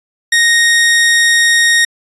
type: tone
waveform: sawtooth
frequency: 1864 Hz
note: A#6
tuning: 1 cent flat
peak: -4 dBFS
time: 0.32-1.85 s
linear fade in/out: 5 ms
effects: resampled to 24000 Hz